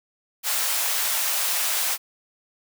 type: high-pass noise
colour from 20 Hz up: white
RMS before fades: -24 dBFS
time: 0.43-1.98 s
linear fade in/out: 50 ms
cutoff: 580 Hz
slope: 24 dB/octave
effects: none